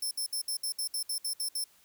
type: tone bursts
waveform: 15% pulse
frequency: 5340 Hz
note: E8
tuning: 22 cents sharp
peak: -25 dBFS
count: 11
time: 0.02-1.641 s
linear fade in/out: 5 ms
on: 91 ms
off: 62 ms
effects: white hiss -63 dBFS RMS until 1.84 s